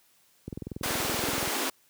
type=click train; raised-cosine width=3 ms; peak=-22 dBFS; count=22; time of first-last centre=0.48-1.475 s; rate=21.1 Hz
type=high-pass noise; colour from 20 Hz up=pink; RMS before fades=-30 dBFS; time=0.83-1.7 s; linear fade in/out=5 ms; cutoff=240 Hz; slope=48 dB/octave
effects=white hiss -64 dBFS RMS until 1.89 s + high-pass 60 Hz 12 dB/octave